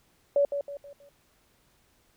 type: tone with echo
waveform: sine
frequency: 568 Hz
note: C#5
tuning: 42 cents sharp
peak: -19 dBFS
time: 0.36-0.45 s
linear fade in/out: 2 ms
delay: 160 ms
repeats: 4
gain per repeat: -8 dB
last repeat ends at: 1.09 s
effects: pink hiss -66 dBFS RMS until 2.16 s